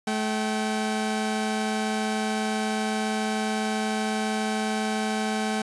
sawtooth tone pair together, 215.9 / 769.4 Hz, A3 / G5, -33 / -33 cents, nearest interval octave + minor seventh, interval 2200 cents, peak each -22 / -26 dBFS, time 0.07-5.62 s, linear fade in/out 5 ms, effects resampled to 24000 Hz

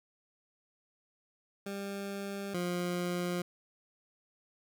20% pulse tone pair in turn, 198.8 / 176.93 Hz, G3 / F3, +25 / +23 cents, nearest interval major second, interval 202 cents, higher first, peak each -32 / -27 dBFS, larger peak second, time 1.66-2.54 / 2.54-3.42 s, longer neither, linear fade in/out 5 ms, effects none

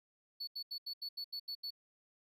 triangle tone bursts, 4435 Hz, C#8, in tune, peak -38 dBFS, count 9, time 0.4-1.706 s, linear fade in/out 10 ms, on 74 ms, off 80 ms, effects none

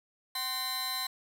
sawtooth tone cluster, 759 / 1045 / 1827 / 4050 Hz, F#5 / C6 / A#6 / B7, +44 / -2 / -35 / +43 cents, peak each -38 / -35 / -40 / -31 dBFS, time 0.35-1.07 s, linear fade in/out 5 ms, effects none

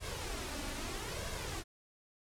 pink noise with flanger, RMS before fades -40 dBFS, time 0-1.64 s, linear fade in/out 50 ms, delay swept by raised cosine 1.8 to 3.5 ms, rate 0.79 Hz, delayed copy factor +0.55, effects low-pass 10000 Hz 12 dB/octave

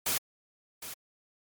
white noise with echo, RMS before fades -29 dBFS, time 0.06-0.18 s, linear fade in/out 5 ms, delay 760 ms, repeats 1, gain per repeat -12 dB, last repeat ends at 0.94 s, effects MP3 96 kbps

